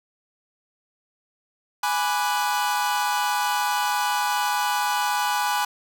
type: chord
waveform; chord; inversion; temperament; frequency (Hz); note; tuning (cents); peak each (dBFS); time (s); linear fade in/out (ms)
45% pulse; G# half-diminished seventh; none; equal; 830.6 / 987.8 / 1174.7 / 1480; G#5 / B5 / D6 / F#6; 0 / 0 / 0 / 0; -25 / -26 / -31 / -29; 1.83-5.65; 5
effects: none